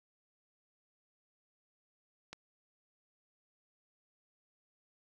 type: click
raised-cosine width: 0.2 ms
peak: -27 dBFS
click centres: 2.33 s
effects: none